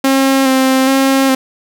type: tone with vibrato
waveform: sawtooth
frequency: 266.1 Hz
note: C4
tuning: 29 cents sharp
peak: -5 dBFS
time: 0.04-1.35 s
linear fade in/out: 5 ms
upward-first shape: square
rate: 1.2 Hz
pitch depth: 20 cents each way
effects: none